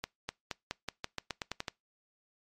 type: accelerating click train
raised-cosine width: 0.2 ms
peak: -17 dBFS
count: 12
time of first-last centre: 0.04-1.682 s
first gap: 250 ms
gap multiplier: 0.89
effects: noise-tail reverb RT60 0.2 s tail -24 dB re dry + MP3 64 kbps